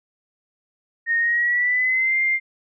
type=tone with pitch glide; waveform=sine; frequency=1852 to 2103 Hz; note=A#6 to C7; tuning=-12 to +8 cents; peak=-17 dBFS; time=1.06-2.4 s; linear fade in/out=50 ms; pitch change=+220 cents; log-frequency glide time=1.19-2.17 s; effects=none